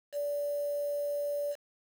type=tone with quantisation; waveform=sine; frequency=579 Hz; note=D5; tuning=25 cents flat; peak=-30 dBFS; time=0.12-1.56 s; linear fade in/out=50 ms; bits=8; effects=none